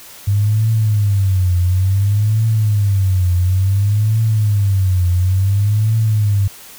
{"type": "tone with vibrato", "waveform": "sine", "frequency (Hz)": 99.5, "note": "G2", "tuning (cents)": 26, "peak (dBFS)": -11, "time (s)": [0.27, 6.48], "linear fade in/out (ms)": 10, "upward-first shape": "triangle", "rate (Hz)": 0.57, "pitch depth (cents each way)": 210, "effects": ["white hiss -38 dBFS RMS until 6.78 s"]}